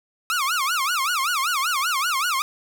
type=tone with vibrato; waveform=sawtooth; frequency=1244.5 Hz; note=D#6; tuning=in tune; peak=-17 dBFS; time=0.3-2.42 s; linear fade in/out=0 ms; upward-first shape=sine; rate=5.2 Hz; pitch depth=290 cents each way; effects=none